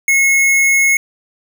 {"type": "tone", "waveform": "square", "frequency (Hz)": 2176, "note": "C#7", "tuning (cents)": -33, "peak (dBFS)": -10, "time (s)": [0.08, 0.97], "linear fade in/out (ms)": 2, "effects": []}